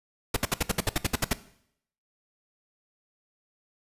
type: noise bursts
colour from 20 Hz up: pink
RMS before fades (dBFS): -24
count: 12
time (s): 0.34-1.333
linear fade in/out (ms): 5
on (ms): 25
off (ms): 63
effects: noise-tail reverb RT60 0.7 s tail -17 dB re dry + resampled to 32000 Hz